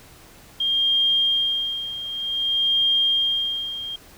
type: tone with tremolo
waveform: sine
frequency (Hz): 3211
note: G7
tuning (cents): +41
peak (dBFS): -16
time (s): 0.6-3.96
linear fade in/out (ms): 5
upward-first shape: sine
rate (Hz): 0.54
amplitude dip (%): 75
effects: pink hiss -48 dBFS RMS until 4.17 s